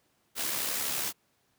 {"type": "noise with amplitude modulation", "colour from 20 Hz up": "white", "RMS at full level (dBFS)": -30, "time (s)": [0.35, 1.13], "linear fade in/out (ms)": 50, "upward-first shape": "sine", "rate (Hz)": 71.9, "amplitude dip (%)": 40, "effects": ["pink hiss -71 dBFS RMS until 1.58 s", "high-pass 100 Hz 12 dB/octave"]}